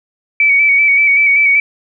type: tone with vibrato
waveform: sine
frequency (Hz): 2276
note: C#7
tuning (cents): +45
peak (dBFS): -7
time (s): 0.4-1.6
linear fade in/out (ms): 2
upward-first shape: square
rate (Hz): 5.2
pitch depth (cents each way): 29
effects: none